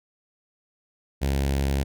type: tone with notch filter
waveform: sawtooth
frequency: 68.7 Hz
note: C#2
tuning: 15 cents flat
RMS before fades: -24 dBFS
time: 1.21-1.84 s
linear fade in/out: 20 ms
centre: 1200 Hz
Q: 1.6
effects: none